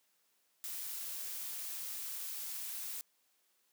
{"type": "noise", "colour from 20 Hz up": "blue", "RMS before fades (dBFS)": -42, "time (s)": [0.64, 3.01], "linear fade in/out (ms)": 0, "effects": ["white hiss -75 dBFS RMS until 3.72 s", "high-pass 200 Hz 12 dB/octave"]}